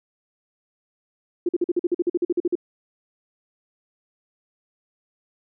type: tone bursts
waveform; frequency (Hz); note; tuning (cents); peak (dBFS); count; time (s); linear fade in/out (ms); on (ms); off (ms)
sine; 350; F4; +4; -17; 15; 1.46-2.554; 5; 30; 46
effects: none